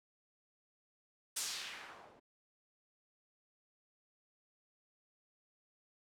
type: noise with low-pass filter sweep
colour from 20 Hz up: blue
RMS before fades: -45 dBFS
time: 1.36-2.2 s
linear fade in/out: 10 ms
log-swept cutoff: 9000 to 440 Hz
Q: 1.2
effects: none